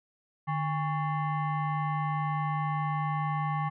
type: tone with frequency modulation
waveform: sine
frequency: 150.8 Hz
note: D3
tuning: 46 cents sharp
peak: -27 dBFS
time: 0.47-3.7 s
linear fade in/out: 20 ms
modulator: 962 Hz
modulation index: 1.1
effects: none